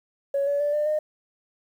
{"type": "tone with pitch steps", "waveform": "sine", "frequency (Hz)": [558, 570.7, 583.7, 597, 610.6], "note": ["C#5", "D5", "D5", "D5", "D#5"], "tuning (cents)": [11, -50, -11, 28, -33], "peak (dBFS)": -20, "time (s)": [0.34, 0.99], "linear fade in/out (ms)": 5, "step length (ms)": 130, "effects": ["tanh soft clip ceiling -17 dBFS", "9-bit"]}